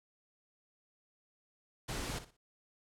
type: noise with echo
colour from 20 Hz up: pink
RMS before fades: -39 dBFS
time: 1.88-2.19 s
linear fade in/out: 10 ms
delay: 60 ms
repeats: 3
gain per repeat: -12 dB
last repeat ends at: 2.37 s
effects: low-pass 10000 Hz 12 dB/octave